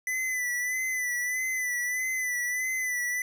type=tone with vibrato; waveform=square; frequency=1998 Hz; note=B6; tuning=20 cents sharp; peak=-28 dBFS; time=0.07-3.22 s; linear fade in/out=2 ms; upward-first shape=sine; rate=1.6 Hz; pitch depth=44 cents each way; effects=none